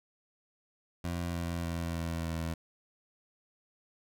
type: tone with pitch steps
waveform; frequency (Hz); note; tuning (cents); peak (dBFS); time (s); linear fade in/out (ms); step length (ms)
20% pulse; 86.4 / 85.31 / 84.23 / 83.17 / 82.12; F2 / F2 / E2 / E2 / E2; -18 / -40 / +38 / +16 / -6; -28; 1.04-2.54; 5; 300
effects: none